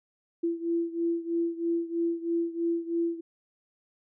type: beating tone pair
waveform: sine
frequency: 336 / 339.1 Hz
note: E4 / E4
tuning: +33 / +49 cents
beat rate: 3.1 Hz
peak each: -28 / -31 dBFS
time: 0.43-3.21 s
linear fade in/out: 10 ms
effects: none